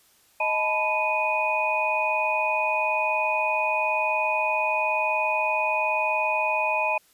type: tone cluster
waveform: sine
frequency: 625 / 868 / 989 / 2482 Hz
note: D#5 / A5 / B5 / D#7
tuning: +8 / -24 / +2 / -5 cents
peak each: -28 / -27 / -30 / -25 dBFS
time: 0.4-6.98 s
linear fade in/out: 5 ms
effects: white hiss -60 dBFS RMS until 7.13 s + resampled to 32000 Hz